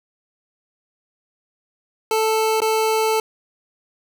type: tone with dropouts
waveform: 25% pulse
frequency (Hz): 440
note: A4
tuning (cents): 0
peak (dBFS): -13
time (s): 2.11-3.2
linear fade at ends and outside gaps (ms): 2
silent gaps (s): 2.604-2.618
effects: none